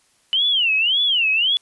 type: tone with vibrato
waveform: sine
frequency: 2960 Hz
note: F#7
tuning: in tune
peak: -15 dBFS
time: 0.33-1.57 s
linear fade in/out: 0 ms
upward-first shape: sine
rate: 1.8 Hz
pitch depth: 260 cents each way
effects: white hiss -60 dBFS RMS until 1.61 s + resampled to 24000 Hz